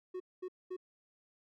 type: tone bursts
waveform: triangle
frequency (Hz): 367.6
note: F#4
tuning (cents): -11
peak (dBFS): -36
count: 3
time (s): 0.14-0.766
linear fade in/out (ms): 10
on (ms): 62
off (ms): 220
effects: none